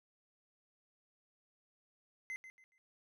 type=tone with echo; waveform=triangle; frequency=2060 Hz; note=C7; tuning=28 cents flat; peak=-38 dBFS; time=2.3-2.36 s; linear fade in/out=0 ms; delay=140 ms; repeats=3; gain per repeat=-11 dB; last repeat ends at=2.78 s; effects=none